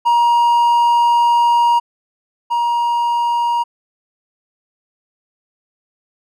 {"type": "tone pair in turn", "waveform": "triangle", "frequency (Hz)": [947, 947], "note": ["A#5", "A#5"], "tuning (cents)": [27, 27], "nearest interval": "unison", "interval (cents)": 0, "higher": "neither", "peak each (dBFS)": [-8, -12], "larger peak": "first", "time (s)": [[0.05, 1.8], [2.5, 3.64]], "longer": "first", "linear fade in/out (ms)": 20, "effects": []}